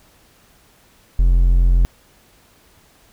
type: tone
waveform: triangle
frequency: 43.65 Hz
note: F1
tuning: in tune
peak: -8 dBFS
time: 1.19-1.85 s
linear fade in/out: 0 ms
effects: pink hiss -53 dBFS RMS until 3.12 s